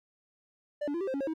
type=tone with pitch steps; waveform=triangle; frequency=589 / 288.4 / 341.1 / 389.8 / 525 / 278.2 / 542 / 318.7 Hz; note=D5 / D4 / F4 / G4 / C5 / C#4 / C#5 / D#4; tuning=+5 / -31 / -41 / -10 / +6 / +6 / -39 / +42 cents; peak=-28 dBFS; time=0.81-1.338 s; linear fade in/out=10 ms; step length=66 ms; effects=none